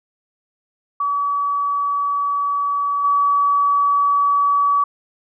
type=tone with level steps; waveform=sine; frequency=1141 Hz; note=C#6; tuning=50 cents sharp; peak=-17 / -13 dBFS; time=1-4.84 s; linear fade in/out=5 ms; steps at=3.04 s; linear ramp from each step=5 ms; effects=none